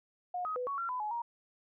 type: tone with pitch steps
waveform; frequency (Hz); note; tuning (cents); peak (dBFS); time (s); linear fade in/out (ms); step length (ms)
sine; 719 / 1261 / 498 / 1117 / 1368 / 1003 / 846 / 942; F#5 / D#6 / B4 / C#6 / F6 / B5 / G#5 / A#5; -50 / +23 / +14 / +13 / -36 / +26 / +32 / +18; -33; 0.34-1.22; 5; 110
effects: none